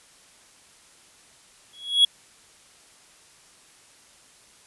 triangle tone with exponential growth, 3340 Hz, G#7, 9 cents sharp, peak -9 dBFS, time 1.73-2.05 s, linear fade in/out 5 ms, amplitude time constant 68 ms, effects white hiss -54 dBFS RMS until 4.66 s + resampled to 24000 Hz

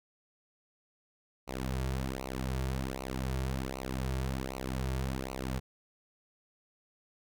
sawtooth tone with flanger, 65.4 Hz, C2, in tune, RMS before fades -35 dBFS, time 1.47-5.6 s, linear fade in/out 20 ms, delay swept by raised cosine 0.58 to 3.98 ms, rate 1.3 Hz, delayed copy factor -0.85, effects none

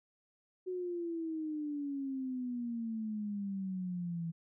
sine exponential sweep, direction down, 370.9 to 164.3 Hz, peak -35 dBFS, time 0.66-4.32 s, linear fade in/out 20 ms, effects none

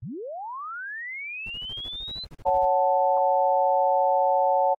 sine linear sweep, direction up, 87 to 4097 Hz, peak -32 dBFS, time 0.02-2.25 s, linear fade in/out 10 ms
brown noise bursts, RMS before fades -42 dBFS, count 16, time 1.46-2.656 s, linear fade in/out 5 ms, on 41 ms, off 36 ms
sine chord, F# minor, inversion second, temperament equal, 554.4 / 740 / 880 Hz, C#5 / F#5 / A5, 0 / 0 / 0 cents, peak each -23 dBFS, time 2.45-4.75 s, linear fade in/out 20 ms
effects AAC 48 kbps

